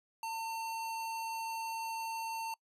square tone, 903 Hz, A5, 45 cents sharp, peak -37 dBFS, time 0.23-2.54 s, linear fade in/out 2 ms, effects noise-tail reverb RT60 0.1 s tail -25 dB re dry + resampled to 32000 Hz

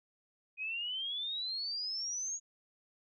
sine exponential sweep, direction up, 2484 to 6740 Hz, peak -35 dBFS, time 0.57-2.4 s, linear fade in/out 50 ms, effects none

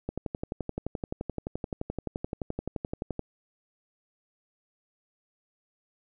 click train, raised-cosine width 2 ms, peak -18 dBFS, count 37, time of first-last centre 0.09-3.193 s, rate 11.6 Hz, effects none

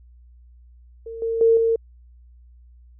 sine tone with level steps, 455.2 Hz, A#4, 41 cents flat, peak -31 / -21 / -12 / -16 dBFS, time 1.06-1.76 s, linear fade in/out 5 ms, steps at 1.22 / 1.41 / 1.57 s, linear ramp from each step 2 ms, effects added 60 Hz sine -46 dBFS peak until 2.99 s

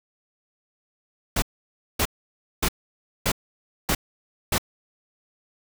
pink noise bursts, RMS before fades -22 dBFS, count 6, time 1.36-4.582 s, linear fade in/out 5 ms, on 62 ms, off 570 ms, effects none

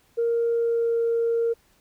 sine tone with pitch glide, 466.2 to 463.2 Hz, A#4 to A#4, 0 to -11 cents, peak -19 dBFS, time 0.17-1.54 s, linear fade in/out 20 ms, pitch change -11 cents, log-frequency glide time 0.5-1 s, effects tanh soft clip ceiling -16 dBFS + pink hiss -62 dBFS RMS until 1.8 s

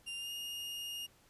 40% pulse tone with pitch glide, 2794 to 2843 Hz, F7 to F7, 0 to +30 cents, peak -39 dBFS, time 0.06-1.07 s, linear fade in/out 20 ms, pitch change +30 cents, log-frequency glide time 0.17-0.31 s, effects pink hiss -66 dBFS RMS until 1.29 s + resampled to 32000 Hz

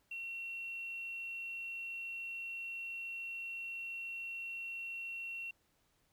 sine tone with quantisation, 2727 Hz, F7, 42 cents flat, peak -40 dBFS, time 0.11-5.51 s, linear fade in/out 5 ms, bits 11, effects pink hiss -75 dBFS RMS until 6.12 s

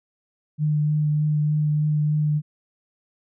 sine tone with vibrato, 150.8 Hz, D3, 46 cents sharp, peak -18 dBFS, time 0.58-2.42 s, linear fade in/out 50 ms, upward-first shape triangle, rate 3.3 Hz, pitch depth 15 cents each way, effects none

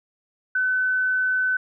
sine tone, 1512 Hz, F#6, 37 cents sharp, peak -19 dBFS, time 0.55-1.57 s, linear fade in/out 5 ms, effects none

